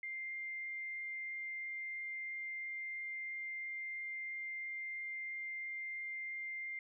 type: tone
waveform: sine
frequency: 2101 Hz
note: C7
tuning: 7 cents sharp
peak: -40 dBFS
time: 0.03-6.79 s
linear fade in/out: 2 ms
effects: none